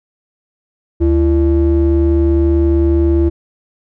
triangle ring-modulated tone, 130.81 Hz, C3, in tune, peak -4 dBFS, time 1-3.3 s, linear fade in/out 20 ms, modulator 206 Hz, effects none

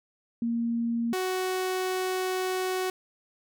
sine / sawtooth tone pair in turn, 233.1 / 371.7 Hz, A#3 / F#4, 0 / +8 cents, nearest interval minor sixth, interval 808 cents, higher second, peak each -25 / -23 dBFS, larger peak second, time 0.42-1.13 / 1.13-2.9 s, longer second, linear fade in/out 2 ms, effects none

